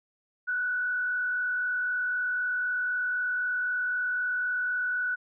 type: tone with frequency modulation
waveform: sine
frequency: 1480 Hz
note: F#6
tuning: in tune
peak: -26 dBFS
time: 0.47-5.16 s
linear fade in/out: 20 ms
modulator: 43.9 Hz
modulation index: 0.55
effects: none